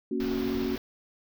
sine chord, F# major, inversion first, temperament equal, 233.1 / 277.2 / 370 Hz, A#3 / C#4 / F#4, 0 / 0 / 0 cents, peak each -31 / -31 / -31 dBFS, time 0.11-0.76 s, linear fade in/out 5 ms
pink band-stop noise, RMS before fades -39 dBFS, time 0.2-0.78 s, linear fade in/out 2 ms, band 5600 to 14000 Hz, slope 48 dB/octave
effects none

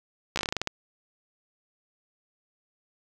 slowing click train, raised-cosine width 0.2 ms, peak -10 dBFS, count 11, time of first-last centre 0.36-0.674 s, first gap 14 ms, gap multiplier 1.17, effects 8-bit

